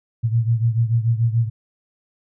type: beating tone pair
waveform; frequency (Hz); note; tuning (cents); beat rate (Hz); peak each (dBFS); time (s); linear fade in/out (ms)
sine; 113.7 / 120.6; A#2 / B2; -43 / -41; 6.9; -17 / -21; 0.23-1.5; 20
effects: none